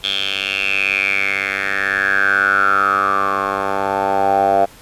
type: tone with band-pass filter sweep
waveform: 10% pulse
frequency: 98 Hz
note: G2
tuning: in tune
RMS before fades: -17 dBFS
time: 0.03-4.66 s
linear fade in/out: 20 ms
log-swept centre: 3300 to 710 Hz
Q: 9.1
effects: pink hiss -43 dBFS RMS until 4.81 s + resampled to 32000 Hz

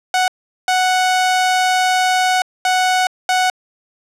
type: tone bursts at uneven times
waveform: sawtooth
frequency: 740 Hz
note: F#5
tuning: in tune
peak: -9 dBFS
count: 4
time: 0.14-0.28 / 0.68-2.42 / 2.65-3.07 / 3.29-3.5 s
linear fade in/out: 2 ms
effects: low-pass 9000 Hz 12 dB/octave

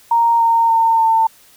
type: tone with pitch steps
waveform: sine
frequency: 930 / 919.3 / 908.8 / 898.3 Hz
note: A#5 / A#5 / A#5 / A5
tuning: -4 / -24 / -44 / +36 cents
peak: -10 dBFS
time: 0.11-1.27 s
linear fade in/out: 5 ms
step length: 290 ms
effects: white hiss -48 dBFS RMS until 1.56 s

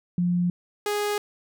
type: tone pair in turn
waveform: sine / sawtooth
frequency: 176.4 / 414.3 Hz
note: F3 / G#4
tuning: +18 / -4 cents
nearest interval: octave + minor third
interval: 1478 cents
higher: second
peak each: -20 dBFS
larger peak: neither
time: 0.18-0.5 / 0.86-1.18 s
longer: neither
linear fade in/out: 2 ms
effects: none

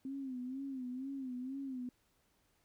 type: tone with vibrato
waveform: sine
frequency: 261.6 Hz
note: C4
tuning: in tune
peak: -39 dBFS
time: 0.05-1.89 s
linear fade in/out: 2 ms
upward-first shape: sine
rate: 2.1 Hz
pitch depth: 94 cents each way
effects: pink hiss -75 dBFS RMS until 2.64 s

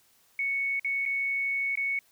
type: tone with dropouts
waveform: sine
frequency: 2217 Hz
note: C#7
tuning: in tune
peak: -26 dBFS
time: 0.39-1.99 s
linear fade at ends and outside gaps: 2 ms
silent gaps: 0.796-0.846 / 1.054-1.06 / 1.755-1.773 s
effects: white hiss -64 dBFS RMS until 2.11 s

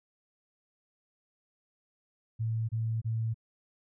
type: tone bursts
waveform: sine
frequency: 112.5 Hz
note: A2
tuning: 39 cents sharp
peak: -28 dBFS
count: 3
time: 2.39-3.344 s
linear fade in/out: 20 ms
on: 300 ms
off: 27 ms
effects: none

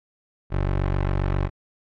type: tone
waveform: 20% pulse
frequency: 47.46 Hz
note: F#1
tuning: 45 cents sharp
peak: -16 dBFS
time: 0.5-1.5 s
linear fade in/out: 50 ms
effects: low-pass 2000 Hz 12 dB/octave + AAC 32 kbps

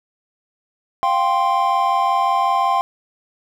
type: chord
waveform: triangle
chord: F suspended second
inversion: none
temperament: equal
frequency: 698.5 / 784 / 1046.5 Hz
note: F5 / G5 / C6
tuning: 0 / 0 / 0 cents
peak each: -20 / -17 / -16 dBFS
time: 1.03-2.81 s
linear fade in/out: 0 ms
effects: none

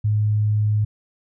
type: tone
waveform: sine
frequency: 105.9 Hz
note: G#2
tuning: 34 cents sharp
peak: -16 dBFS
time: 0.04-0.85 s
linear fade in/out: 10 ms
effects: none

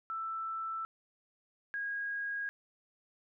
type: tone pair in turn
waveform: sine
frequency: 1326 / 1638.9 Hz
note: E6 / G#6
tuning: +10 / -23 cents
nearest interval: major third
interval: 367 cents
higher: second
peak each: -35 / -34 dBFS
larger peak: second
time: 0.1-0.85 / 1.74-2.49 s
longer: neither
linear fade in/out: 0 ms
effects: none

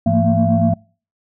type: tone cluster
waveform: sine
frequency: 103.7 / 168.8 / 222.8 / 231.2 / 676 Hz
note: G#2 / E3 / A3 / A#3 / E5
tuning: -2 / +41 / +22 / -14 / +43 cents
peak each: -18 dBFS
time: 0.06-0.74 s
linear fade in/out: 5 ms
effects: noise-tail reverb RT60 0.4 s tail -26 dB re dry + tanh soft clip ceiling -3 dBFS

